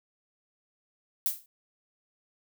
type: noise with exponential decay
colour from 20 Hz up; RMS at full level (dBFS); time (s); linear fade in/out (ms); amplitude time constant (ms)
violet; -24; 1.26-1.46; 1; 42
effects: none